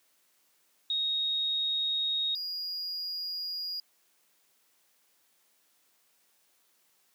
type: tone pair in turn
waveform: sine / triangle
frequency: 3750 / 4863 Hz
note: A#7 / D#8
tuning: +10 / -40 cents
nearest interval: major third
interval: 450 cents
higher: second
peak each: -27 / -32 dBFS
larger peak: first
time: 0.9-2.35 / 2.35-3.8 s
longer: neither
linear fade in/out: 2 ms
effects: white hiss -69 dBFS RMS until 7.14 s + high-pass 200 Hz 12 dB/octave